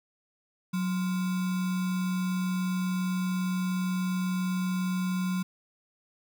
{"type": "tone with sample-and-hold", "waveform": "sine", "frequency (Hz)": 183.6, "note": "F#3", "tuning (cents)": -13, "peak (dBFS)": -26, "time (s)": [0.73, 5.43], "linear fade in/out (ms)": 10, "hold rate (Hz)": 1225, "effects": []}